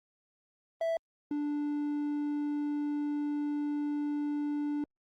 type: tone pair in turn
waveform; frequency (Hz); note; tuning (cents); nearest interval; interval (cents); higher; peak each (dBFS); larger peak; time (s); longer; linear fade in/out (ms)
triangle; 659.3 / 293.3; E5 / D4; 0 / -2; octave + major second; 1402; first; -26 / -28; first; 0.81-0.97 / 1.31-4.84; second; 2
effects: Opus 24 kbps